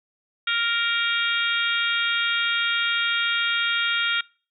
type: harmonic tone with a mistuned harmonic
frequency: 466.2 Hz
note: A#4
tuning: in tune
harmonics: 3 / 4 / 5 / 6 / 7 / 8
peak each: -25 / -31 / -28 / -31 / -28 / -30 dBFS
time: 0.47-4.21 s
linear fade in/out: 5 ms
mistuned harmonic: 8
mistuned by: -16 cents
effects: noise-tail reverb RT60 0.4 s tail -25 dB re dry